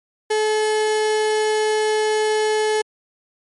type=tone; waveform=35% pulse; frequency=430 Hz; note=A4; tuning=40 cents flat; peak=-15 dBFS; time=0.3-2.82 s; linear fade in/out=10 ms; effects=MP3 48 kbps